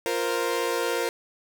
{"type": "chord", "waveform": "sawtooth", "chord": "F suspended fourth", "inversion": "none", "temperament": "equal", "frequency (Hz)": [349.2, 466.2, 523.3], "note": ["F4", "Bb4", "C5"], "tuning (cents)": [0, 0, 0], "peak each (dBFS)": [-27, -23, -26], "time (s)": [0.06, 1.09], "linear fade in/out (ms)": 0, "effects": []}